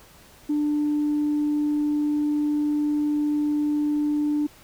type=tone; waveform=sine; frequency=296.6 Hz; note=D4; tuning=17 cents sharp; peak=-19 dBFS; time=0.49-4.47 s; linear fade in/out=10 ms; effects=tanh soft clip ceiling -17 dBFS + pink hiss -51 dBFS RMS until 4.63 s